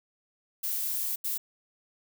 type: noise bursts at uneven times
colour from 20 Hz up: violet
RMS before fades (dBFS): -31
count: 2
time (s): 0.63-1.16 / 1.24-1.38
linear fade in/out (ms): 10
effects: none